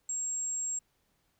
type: tone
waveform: sine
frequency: 7550 Hz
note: A#8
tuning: 21 cents sharp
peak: -30 dBFS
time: 0.09-0.79 s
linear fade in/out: 5 ms
effects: tanh soft clip ceiling -28 dBFS + pink hiss -74 dBFS RMS until 1.39 s